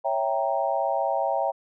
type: chord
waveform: sine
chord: C# diminished seventh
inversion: none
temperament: equal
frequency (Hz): 554.4 / 659.3 / 784 / 932.3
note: C#5 / E5 / G5 / Bb5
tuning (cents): 0 / 0 / 0 / 0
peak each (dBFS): -28 / -27 / -27 / -30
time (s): 0.04-1.52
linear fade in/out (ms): 20
effects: none